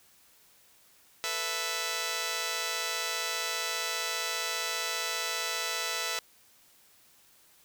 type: chord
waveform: 5% pulse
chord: A suspended second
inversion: none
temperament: just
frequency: 440 / 495 / 660 Hz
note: A4 / B4 / E5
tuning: 0 / +4 / +2 cents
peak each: -27 / -25 / -24 dBFS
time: 1.24-6.19 s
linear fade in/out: 0 ms
effects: white hiss -61 dBFS RMS until 7.64 s